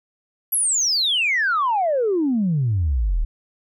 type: exponential sweep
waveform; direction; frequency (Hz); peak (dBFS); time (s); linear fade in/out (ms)
sine; down; 11840 to 34.65; -16; 0.52-3.25; 10
effects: tanh soft clip ceiling -13 dBFS